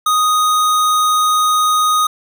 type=tone; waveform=square; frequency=1244.5 Hz; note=D#6; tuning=in tune; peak=-12 dBFS; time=0.06-2.07 s; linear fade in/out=5 ms; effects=none

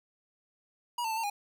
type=tone with pitch steps; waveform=square; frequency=961 / 895 / 881 / 910 / 819 Hz; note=B5 / A5 / A5 / A#5 / G#5; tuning=-48 / +29 / +2 / -42 / -24 cents; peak=-31 dBFS; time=0.98-1.3 s; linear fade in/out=5 ms; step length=64 ms; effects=none

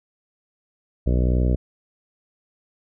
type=harmonic tone; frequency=61.74 Hz; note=B1; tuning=in tune; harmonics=1 / 2 / 3 / 4 / 5 / 6 / 7 / 8 / 9 / 10; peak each=-18 / -24 / -28 / -30 / -32 / -34 / -35 / -36 / -37 / -38 dBFS; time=1.06-1.56 s; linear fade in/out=10 ms; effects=none

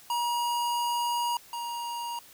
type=tone pair in turn; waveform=square; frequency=954 / 945.8 Hz; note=A#5 / A#5; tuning=+40 / +25 cents; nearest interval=unison; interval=15 cents; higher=first; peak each=-27 / -33 dBFS; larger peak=first; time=0.1-1.37 / 1.53-2.19 s; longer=first; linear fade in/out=2 ms; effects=white hiss -53 dBFS RMS until 2.33 s

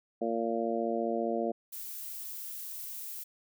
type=harmonic tone; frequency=115 Hz; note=A#2; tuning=23 cents flat; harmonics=2 / 3 / 4 / 5 / 6; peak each=-35 / -35 / -35 / -35 / -35 dBFS; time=0.21-1.52 s; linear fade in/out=10 ms
type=noise; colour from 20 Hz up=violet; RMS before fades=-41 dBFS; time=1.72-3.24 s; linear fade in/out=10 ms
effects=none

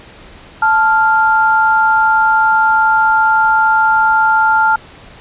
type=tone pair together; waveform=sine; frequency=877.5 / 1393 Hz; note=A5 / F6; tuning=-5 / -5 cents; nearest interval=minor sixth; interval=800 cents; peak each=-11 dBFS; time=0.62-4.76 s; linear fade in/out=5 ms; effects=pink hiss -38 dBFS RMS until 5.2 s + resampled to 8000 Hz

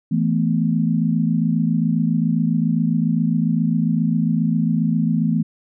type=chord; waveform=sine; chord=E suspended fourth; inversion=none; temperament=just; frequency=164.81 / 219.8 / 247.2 Hz; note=E3 / A3 / B3; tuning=0 / -2 / +2 cents; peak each=-19 / -20 / -22 dBFS; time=0.11-5.43 s; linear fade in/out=10 ms; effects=none

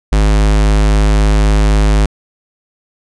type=tone; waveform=square; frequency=51.91 Hz; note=G#1; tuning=in tune; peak=-8 dBFS; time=0.12-2.06 s; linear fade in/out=5 ms; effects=resampled to 22050 Hz

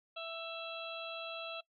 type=harmonic tone with a mistuned harmonic; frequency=661 Hz; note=E5; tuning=5 cents sharp; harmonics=1 / 2 / 4 / 5 / 6; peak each=-44 / -47 / -46 / -48 / -50 dBFS; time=0.16-1.61 s; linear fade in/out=10 ms; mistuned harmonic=4; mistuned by=+17 cents; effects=noise-tail reverb RT60 0.1 s tail -22 dB re dry

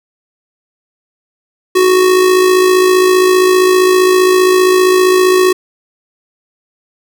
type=tone with amplitude modulation; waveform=square; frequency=370 Hz; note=F#4; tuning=in tune; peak=-5 dBFS; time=1.75-5.53 s; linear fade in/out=10 ms; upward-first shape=sine; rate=55.2 Hz; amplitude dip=45%; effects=none

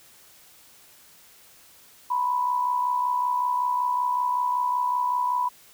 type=tone with amplitude modulation; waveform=sine; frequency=987.8 Hz; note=B5; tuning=in tune; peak=-19 dBFS; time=2.1-5.49 s; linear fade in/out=10 ms; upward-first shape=sine; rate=65.3 Hz; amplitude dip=55%; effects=white hiss -53 dBFS RMS until 5.73 s

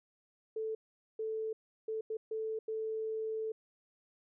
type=tone bursts at uneven times; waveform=sine; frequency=440 Hz; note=A4; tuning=in tune; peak=-34 dBFS; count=6; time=0.56-0.75 / 1.19-1.53 / 1.88-2.01 / 2.1-2.17 / 2.31-2.59 / 2.68-3.52 s; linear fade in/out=5 ms; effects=none

